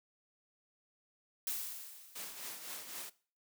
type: noise with exponential decay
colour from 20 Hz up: blue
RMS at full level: -36 dBFS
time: 1.47-2.62 s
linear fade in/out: 1 ms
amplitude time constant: 250 ms
type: noise with tremolo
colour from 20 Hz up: white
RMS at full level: -43 dBFS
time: 2.15-3.1 s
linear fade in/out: 10 ms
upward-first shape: triangle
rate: 3.9 Hz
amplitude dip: 60%
effects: noise-tail reverb RT60 0.4 s tail -19 dB re dry + high-pass 200 Hz 12 dB/octave